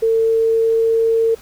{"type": "tone with pitch glide", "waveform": "sine", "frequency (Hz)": [450.4, 453.3], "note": ["A4", "A#4"], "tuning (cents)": [40, -48], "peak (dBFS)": -12, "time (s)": [0.02, 1.35], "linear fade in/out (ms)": 10, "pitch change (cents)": 12, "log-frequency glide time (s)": [0.22, 0.97], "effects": ["pink hiss -44 dBFS RMS until 1.41 s"]}